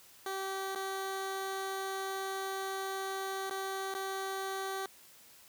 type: tone with dropouts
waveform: 15% pulse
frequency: 386.1 Hz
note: G4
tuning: 26 cents flat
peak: -29 dBFS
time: 0.26-4.86 s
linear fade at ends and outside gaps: 2 ms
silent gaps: 0.75-0.757 / 3.498-3.508 / 3.941-3.949 s
effects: white hiss -58 dBFS RMS until 5.48 s + high-pass 60 Hz 12 dB/octave